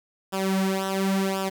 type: tone with flanger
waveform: sawtooth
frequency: 192.4 Hz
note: G3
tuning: 32 cents flat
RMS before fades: -25 dBFS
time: 0.32-1.5 s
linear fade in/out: 20 ms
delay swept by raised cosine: 0.47 to 4.77 ms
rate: 0.93 Hz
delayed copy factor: -0.8
effects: 8-bit